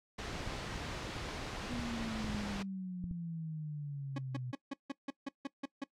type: noise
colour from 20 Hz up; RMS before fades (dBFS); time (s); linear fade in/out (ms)
pink; -41; 0.18-2.63; 10
type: clicks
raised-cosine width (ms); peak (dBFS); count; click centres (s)
5; -30; 11; 0.407 / 0.475 / 0.759 / 1.162 / 1.738 / 1.796 / 2.245 / 2.298 / 2.348 / 3.041 / 3.112
type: exponential sweep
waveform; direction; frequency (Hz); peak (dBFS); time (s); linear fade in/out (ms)
sine; down; 245.8 to 123.47; -38; 1.69-4.52; 20
type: tone bursts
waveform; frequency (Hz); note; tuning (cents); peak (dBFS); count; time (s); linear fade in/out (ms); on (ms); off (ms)
40% pulse; 277.2; C#4; 0; -35; 10; 4.16-5.84; 5; 24; 160
effects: noise-tail reverb RT60 0.1 s tail -20 dB re dry + low-pass 5000 Hz 12 dB/octave